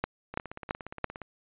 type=two click trains; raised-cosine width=0.5 ms; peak=-12 / -24 dBFS; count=4 / 16; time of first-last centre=0.04-1.043 / 0.34-1.217 s; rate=2.99 / 17.1 Hz; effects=resampled to 8000 Hz